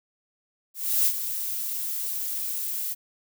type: noise with ADSR envelope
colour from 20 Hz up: violet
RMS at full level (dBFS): -20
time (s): 0.74-2.95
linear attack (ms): 320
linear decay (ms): 60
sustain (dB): -10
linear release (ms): 29
effects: none